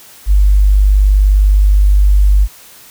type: tone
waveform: sine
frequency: 49.73 Hz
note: G1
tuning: 26 cents sharp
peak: -5 dBFS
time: 0.26-2.48 s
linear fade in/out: 50 ms
effects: white hiss -39 dBFS RMS until 2.9 s